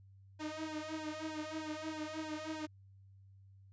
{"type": "tone with flanger", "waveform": "sawtooth", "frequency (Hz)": 311.1, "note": "D#4", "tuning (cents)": 0, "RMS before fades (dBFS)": -42, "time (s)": [0.39, 2.67], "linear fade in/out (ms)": 20, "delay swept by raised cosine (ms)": [2, 4.9], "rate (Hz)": 3.2, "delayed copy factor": 0.9, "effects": ["added 97 Hz sine -57 dBFS peak until 3.72 s", "resampled to 16000 Hz"]}